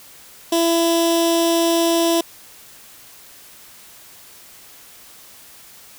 15% pulse tone with notch filter, 334.8 Hz, E4, 27 cents sharp, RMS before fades -17 dBFS, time 0.52-2.21 s, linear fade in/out 5 ms, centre 1400 Hz, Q 0.69, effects white hiss -44 dBFS RMS until 5.98 s

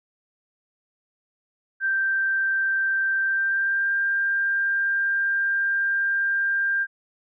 sine tone with pitch glide, 1568 to 1592.6 Hz, G6 to G6, 0 to +27 cents, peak -20 dBFS, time 1.8-6.87 s, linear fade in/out 50 ms, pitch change +27 cents, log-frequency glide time 3.24-3.92 s, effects none

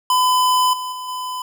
square tone with level steps, 1008 Hz, B5, 35 cents sharp, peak -14 / -25 / -28 / -25 dBFS, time 0.1-1.42 s, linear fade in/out 2 ms, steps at 0.73 / 0.92 / 1.08 s, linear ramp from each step 5 ms, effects none

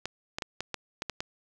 clicks, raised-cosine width 0.2 ms, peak -15 dBFS, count 8, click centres 0.056 / 0.385 / 0.422 / 0.606 / 0.743 / 1.021 / 1.097 / 1.205 s, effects none

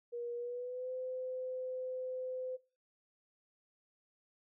sine tone with pitch glide, 477.1 to 511.3 Hz, A#4 to C5, +40 to -40 cents, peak -38 dBFS, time 0.12-2.57 s, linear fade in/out 20 ms, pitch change +120 cents, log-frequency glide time 0.35-0.91 s, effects noise-tail reverb RT60 0.3 s tail -17 dB re dry

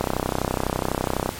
click train, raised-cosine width 1 ms, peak -7 dBFS, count 42, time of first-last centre 0.01-1.291 s, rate 32 Hz, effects pink hiss -35 dBFS RMS until 1.39 s + MP3 64 kbps

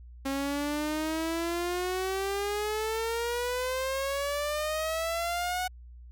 sawtooth exponential sweep, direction up, 270 to 740 Hz, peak -25 dBFS, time 0.25-5.68 s, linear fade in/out 10 ms, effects added 60 Hz sine -45 dBFS peak until 6.11 s

